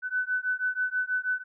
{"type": "beating tone pair", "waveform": "sine", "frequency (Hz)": [1500, 1506.2], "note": ["F#6", "F#6"], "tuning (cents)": [23, 30], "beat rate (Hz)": 6.2, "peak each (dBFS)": -29, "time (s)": [0.02, 1.44], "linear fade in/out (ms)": 50, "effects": []}